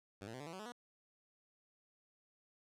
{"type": "tone with pitch steps", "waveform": "10% pulse", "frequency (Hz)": [99.6, 113.1, 128.42, 145.82, 165.58, 188.02, 213.5, 242.4], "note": ["G2", "A2", "C3", "D3", "E3", "F#3", "G#3", "B3"], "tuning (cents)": [28, 48, -32, -12, 8, 28, 48, -32], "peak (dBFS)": -38, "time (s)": [0.21, 0.722], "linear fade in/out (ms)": 5, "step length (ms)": 64, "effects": ["low-pass 10000 Hz 12 dB/octave"]}